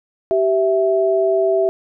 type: tone pair together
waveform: sine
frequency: 387 / 658 Hz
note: G4 / E5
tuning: -22 / -3 cents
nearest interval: major sixth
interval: 919 cents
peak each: -16 dBFS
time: 0.31-1.69 s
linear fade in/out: 0 ms
effects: none